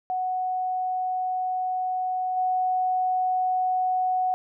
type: tone with level steps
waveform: sine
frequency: 740 Hz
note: F#5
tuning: in tune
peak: -24 / -21 dBFS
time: 0.1-4.34 s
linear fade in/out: 0 ms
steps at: 2.36 s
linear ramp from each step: 20 ms
effects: none